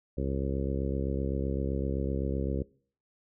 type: harmonic tone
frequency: 67.8 Hz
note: C#2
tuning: 38 cents flat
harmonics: 1 / 2 / 3 / 4 / 5 / 6 / 7 / 8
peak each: -32 / -35 / -37 / -38 / -39 / -40 / -40 / -41 dBFS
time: 0.17-2.63 s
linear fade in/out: 10 ms
effects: noise-tail reverb RT60 0.5 s tail -23 dB re dry

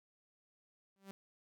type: tone with exponential growth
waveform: sawtooth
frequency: 195.1 Hz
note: G3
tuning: 8 cents flat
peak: -40 dBFS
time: 0.96-1.11 s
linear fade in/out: 0 ms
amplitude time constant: 32 ms
effects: none

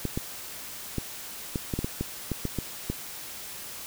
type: clicks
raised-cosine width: 3 ms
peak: -15 dBFS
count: 12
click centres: 0.053 / 0.175 / 0.983 / 1.558 / 1.738 / 1.79 / 1.845 / 2.01 / 2.317 / 2.453 / 2.587 / 2.9 s
effects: white hiss -40 dBFS RMS until 3.86 s

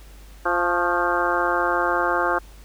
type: harmonic tone with a mistuned harmonic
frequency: 174.6 Hz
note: F3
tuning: in tune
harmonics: 2 / 3 / 4 / 5 / 6 / 7 / 8 / 9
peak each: -27 / -27 / -27 / -27 / -27 / -27 / -27 / -27 dBFS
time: 0.45-2.39 s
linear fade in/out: 10 ms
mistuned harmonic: 6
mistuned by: +57 cents
effects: added 50 Hz sine -42 dBFS peak until 2.64 s + pink hiss -51 dBFS RMS until 2.64 s

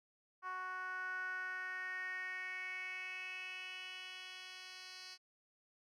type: tone with band-pass filter sweep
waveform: 10% pulse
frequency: 370 Hz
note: F#4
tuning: in tune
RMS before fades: -45 dBFS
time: 0.42-5.18 s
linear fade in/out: 50 ms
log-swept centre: 1200 to 4200 Hz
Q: 5.2
effects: none

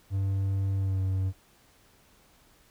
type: tone with pitch glide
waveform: triangle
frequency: 97.3 to 94.86 Hz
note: G2 to F#2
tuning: -12 to +44 cents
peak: -23 dBFS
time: 0.1-1.33 s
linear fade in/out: 50 ms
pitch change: -44 cents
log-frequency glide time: 0.77-1 s
effects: pink hiss -61 dBFS RMS until 2.7 s

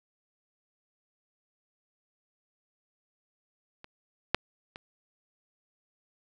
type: clicks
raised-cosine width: 0.3 ms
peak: -29 / -6 / -25 dBFS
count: 3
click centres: 3.844 / 4.346 / 4.759 s
effects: none

